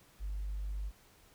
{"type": "tone", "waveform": "sine", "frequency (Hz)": 49.97, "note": "G1", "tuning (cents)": 34, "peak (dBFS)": -34, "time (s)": [0.19, 0.92], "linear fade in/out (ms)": 50, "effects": ["tanh soft clip ceiling -31 dBFS", "pink hiss -63 dBFS RMS until 1.34 s"]}